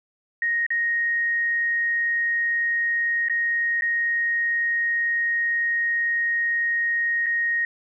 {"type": "tone with dropouts", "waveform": "sine", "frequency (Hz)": 1869, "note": "A#6", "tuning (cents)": 4, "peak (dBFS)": -20, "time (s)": [0.42, 7.65], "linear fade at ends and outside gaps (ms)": 2, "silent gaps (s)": [[0.665, 0.704], [3.285, 3.297], [3.81, 3.821], [7.261, 7.265]], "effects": []}